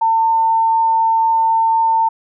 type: tone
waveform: sine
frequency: 901 Hz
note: A5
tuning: 41 cents sharp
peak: -11 dBFS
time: 0.01-2.09 s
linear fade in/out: 10 ms
effects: none